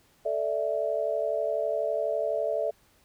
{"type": "chord", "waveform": "sine", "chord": "A suspended fourth", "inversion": "none", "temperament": "equal", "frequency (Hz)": [440, 587.3, 659.3], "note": ["A4", "D5", "E5"], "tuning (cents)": [0, 0, 0], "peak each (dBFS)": [-32, -29, -29], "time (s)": [0.25, 2.71], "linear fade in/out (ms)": 10, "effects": ["pink hiss -63 dBFS RMS until 3.04 s"]}